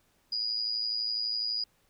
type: tone with amplitude modulation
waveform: sine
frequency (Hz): 4900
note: D#8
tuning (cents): -27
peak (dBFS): -26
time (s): 0.32-1.64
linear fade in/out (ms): 5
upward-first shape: sine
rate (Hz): 112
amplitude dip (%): 60
effects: pink hiss -69 dBFS RMS until 1.89 s